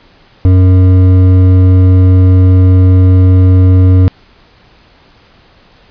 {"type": "tone with hard clipping", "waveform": "triangle", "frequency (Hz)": 92.5, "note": "F#2", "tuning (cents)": 0, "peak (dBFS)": -4, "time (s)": [0.45, 4.08], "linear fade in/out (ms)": 0, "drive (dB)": 13, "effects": ["pink hiss -44 dBFS RMS until 5.9 s", "resampled to 11025 Hz"]}